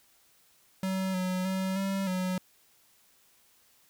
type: tone with pitch steps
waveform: square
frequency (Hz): 189.5 / 184.1 / 189.4 / 194.5 / 184.3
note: F#3 / F#3 / F#3 / G3 / F#3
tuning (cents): +42 / -8 / +41 / -13 / -7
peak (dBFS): -29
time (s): 0.83-2.38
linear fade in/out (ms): 2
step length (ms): 310
effects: white hiss -64 dBFS RMS until 3.89 s